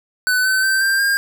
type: tone with pitch steps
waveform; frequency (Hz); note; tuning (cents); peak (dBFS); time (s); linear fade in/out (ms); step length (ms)
square; 1501 / 1527.2 / 1553.9 / 1581.1 / 1608.7; F#6 / G6 / G6 / G6 / G6; +24 / -46 / -16 / +14 / +44; -15; 0.27-1.17; 0; 180
effects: none